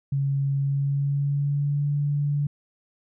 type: tone with pitch glide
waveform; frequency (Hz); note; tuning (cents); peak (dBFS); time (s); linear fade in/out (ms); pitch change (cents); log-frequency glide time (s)
sine; 138.59 to 144.64; C#3 to D3; 0 to -26; -21; 0.12-2.47; 5; +74; 0.57-1.88
effects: none